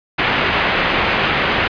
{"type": "low-pass noise", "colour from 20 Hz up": "white", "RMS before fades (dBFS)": -17, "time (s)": [0.18, 1.68], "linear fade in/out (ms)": 10, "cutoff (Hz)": 2800, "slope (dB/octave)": 24, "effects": ["resampled to 11025 Hz"]}